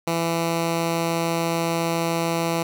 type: tone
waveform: 10% pulse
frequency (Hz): 166.9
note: E3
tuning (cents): +22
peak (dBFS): -13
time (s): 0.07-2.63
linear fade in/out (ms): 5
effects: none